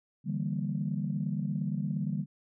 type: chord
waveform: sine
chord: E half-diminished seventh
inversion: third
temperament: equal with one note detuned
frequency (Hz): 147.43 / 164.81 / 196 / 233.1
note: D3 / E3 / G3 / Bb3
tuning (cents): +7 / 0 / 0 / 0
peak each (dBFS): -33 / -36 / -33 / -38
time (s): 0.24-2.26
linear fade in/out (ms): 50
effects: tanh soft clip ceiling -19 dBFS